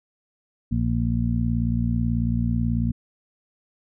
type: harmonic tone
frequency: 58.27 Hz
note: A#1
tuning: in tune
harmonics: 1 / 2 / 3 / 4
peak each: -26 / -24 / -29 / -25 dBFS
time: 0.71-2.92 s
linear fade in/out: 10 ms
effects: none